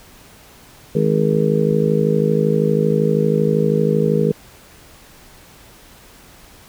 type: harmonic tone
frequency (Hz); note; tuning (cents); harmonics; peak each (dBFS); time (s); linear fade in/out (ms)
52.7; G#1; +26; 3 / 4 / 5 / 6 / 7 / 8 / 9; -18 / -20 / -30 / -28 / -30 / -19 / -20; 0.95-4.32; 5
effects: pink hiss -45 dBFS RMS until 6.68 s